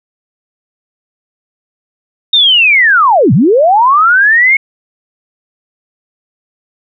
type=linear two-way sweep; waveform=sine; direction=down then up; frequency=3729 to 110 to 2206 Hz; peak=-4 dBFS; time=2.33-4.57 s; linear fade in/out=5 ms; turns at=3.33 s; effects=none